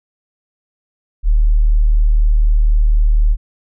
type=tone; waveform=sine; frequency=37.98 Hz; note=D#1; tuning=41 cents flat; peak=-8 dBFS; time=1.23-3.37 s; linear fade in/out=50 ms; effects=none